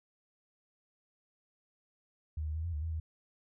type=tone with pitch steps; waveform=sine; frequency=77.3 / 76.8 / 79.8 / 85.6 / 74.6 / 81.5 / 79.5 Hz; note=D#2 / D#2 / D#2 / F2 / D2 / E2 / D#2; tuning=-11 / -22 / +44 / -34 / +28 / -19 / +38 cents; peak=-33 dBFS; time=2.37-3 s; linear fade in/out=5 ms; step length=90 ms; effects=none